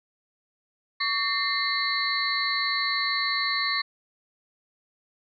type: tone cluster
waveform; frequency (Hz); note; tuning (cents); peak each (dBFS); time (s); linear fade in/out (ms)
sine; 1133 / 1813 / 2093 / 4019 / 4372; C#6 / A#6 / C7 / B7 / C#8; +37 / -49 / 0 / +30 / -25; -30; 1-3.82; 10
effects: none